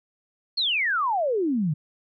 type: exponential sweep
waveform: sine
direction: down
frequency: 4435 to 141.2 Hz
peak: -21 dBFS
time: 0.57-1.74 s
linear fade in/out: 10 ms
effects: none